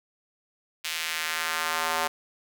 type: tone with high-pass filter sweep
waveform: square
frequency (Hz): 81.1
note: E2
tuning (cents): -28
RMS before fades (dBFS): -29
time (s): 0.84-2.08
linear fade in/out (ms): 10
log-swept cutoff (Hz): 2700 to 800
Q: 1.3
effects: none